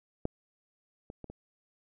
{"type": "clicks", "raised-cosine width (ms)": 2, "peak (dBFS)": [-17, -29, -29, -30], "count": 4, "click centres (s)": [0.254, 1.101, 1.243, 1.3], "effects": []}